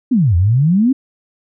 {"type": "exponential two-way sweep", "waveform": "sine", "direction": "down then up", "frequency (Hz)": [277.2, 82.41, 277.2], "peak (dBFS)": -9, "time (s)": [0.11, 0.93], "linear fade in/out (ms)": 10, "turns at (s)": 0.36, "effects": []}